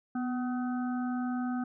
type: harmonic tone with a mistuned harmonic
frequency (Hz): 252.2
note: B3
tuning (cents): +36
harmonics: 1 / 3 / 5 / 6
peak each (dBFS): -30 / -40 / -44 / -46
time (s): 0.15-1.64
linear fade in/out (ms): 5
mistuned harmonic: 1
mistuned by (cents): -32
effects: none